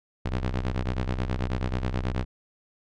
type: ring-modulated tone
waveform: sawtooth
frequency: 63.5 Hz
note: B1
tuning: 49 cents sharp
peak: -19 dBFS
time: 0.25-2.25 s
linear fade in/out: 10 ms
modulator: 27.1 Hz
effects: low-pass 4000 Hz 12 dB/octave